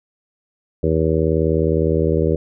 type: harmonic tone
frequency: 79.8 Hz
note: D#2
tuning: 44 cents sharp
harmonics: 1 / 2 / 3 / 4 / 5 / 6 / 7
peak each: -21 / -21 / -27 / -23 / -21 / -21 / -26 dBFS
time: 0.83-2.36 s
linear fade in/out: 5 ms
effects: none